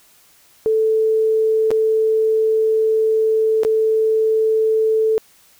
sine tone with dropouts, 439.9 Hz, A4, in tune, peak -13 dBFS, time 0.66-5.18 s, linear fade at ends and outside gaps 0 ms, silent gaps 1.706-1.714 / 3.634-3.649 s, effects white hiss -52 dBFS RMS until 5.59 s

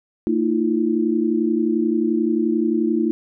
sine tone cluster, 226.1 / 312.2 / 343.6 Hz, A3 / D#4 / F4, +47 / +6 / -28 cents, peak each -21 dBFS, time 0.27-3.11 s, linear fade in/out 0 ms, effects none

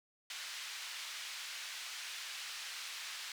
white band-pass noise, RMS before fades -45 dBFS, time 0.3-3.32 s, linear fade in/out 2 ms, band 1600 to 4500 Hz, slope 12 dB/octave, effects none

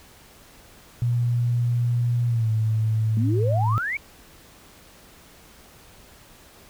sine tone with pitch glide, 120 to 110.04 Hz, B2 to A2, -49 to +1 cents, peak -19 dBFS, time 1.02-3.78 s, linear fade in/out 0 ms, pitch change -150 cents, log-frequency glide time 2.27-2.5 s
sine exponential sweep, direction up, 207.7 to 2332 Hz, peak -24 dBFS, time 3.17-3.97 s, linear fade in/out 2 ms
effects pink hiss -50 dBFS RMS until 6.69 s

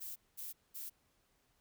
violet noise bursts, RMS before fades -45 dBFS, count 3, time 0-0.9 s, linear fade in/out 20 ms, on 160 ms, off 210 ms, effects pink hiss -75 dBFS RMS until 1.6 s

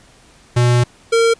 square tone pair in turn, 121.6 / 459.1 Hz, B2 / A#4, -26 / -26 cents, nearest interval octave + major seventh, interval 2300 cents, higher second, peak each -11 / -11 dBFS, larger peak neither, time 0.56-0.84 / 1.12-1.34 s, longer first, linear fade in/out 10 ms, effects pink hiss -48 dBFS RMS until 1.39 s + resampled to 22050 Hz

